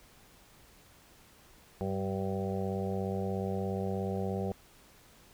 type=harmonic tone with a mistuned harmonic; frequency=96.9 Hz; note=G2; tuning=20 cents flat; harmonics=1 / 2 / 4 / 5 / 6 / 7 / 8; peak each=-37 / -35 / -38 / -39 / -43 / -44 / -43 dBFS; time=1.81-4.52 s; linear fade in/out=0 ms; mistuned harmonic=2; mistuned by=-22 cents; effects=pink hiss -59 dBFS RMS until 5.33 s